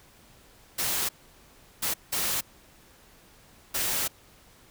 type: noise bursts at uneven times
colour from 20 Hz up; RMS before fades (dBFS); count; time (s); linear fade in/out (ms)
white; -28; 4; 0.78-1.09 / 1.82-1.94 / 2.12-2.41 / 3.74-4.08; 10
effects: pink hiss -56 dBFS RMS until 4.7 s